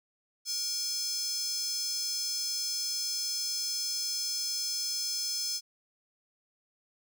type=tone with high-pass filter; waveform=square; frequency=474.5 Hz; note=A#4; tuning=31 cents sharp; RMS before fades=-33 dBFS; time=0.45-5.61 s; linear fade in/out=50 ms; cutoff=5500 Hz; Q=7; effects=none